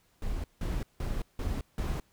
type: noise bursts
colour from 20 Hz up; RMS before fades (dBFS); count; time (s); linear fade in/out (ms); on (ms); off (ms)
brown; -32; 5; 0.22-2; 2; 220; 170
effects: pink hiss -68 dBFS RMS until 2.12 s